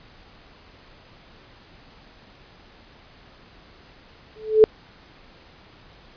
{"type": "tone with exponential growth", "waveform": "sine", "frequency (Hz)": 434.3, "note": "A4", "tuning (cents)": -23, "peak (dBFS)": -5, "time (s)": [4.36, 4.64], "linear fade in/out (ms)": 0, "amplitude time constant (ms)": 59, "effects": ["pink hiss -50 dBFS RMS until 6.16 s", "resampled to 11025 Hz"]}